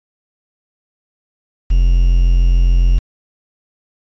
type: tone with quantisation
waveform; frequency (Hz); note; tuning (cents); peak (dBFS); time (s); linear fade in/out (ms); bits
triangle; 43.53; F1; -5; -6; 1.7-2.99; 10; 6
effects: resampled to 16000 Hz